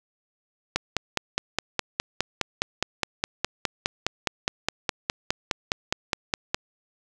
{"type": "click train", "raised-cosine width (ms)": 0.2, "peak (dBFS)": -5, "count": 29, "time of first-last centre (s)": [0.76, 6.545], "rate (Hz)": 4.84, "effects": []}